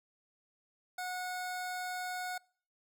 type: tone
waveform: 25% pulse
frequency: 730 Hz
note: F#5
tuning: 24 cents flat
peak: -33 dBFS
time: 0.98-2.38 s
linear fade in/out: 5 ms
effects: noise-tail reverb RT60 0.5 s tail -25 dB re dry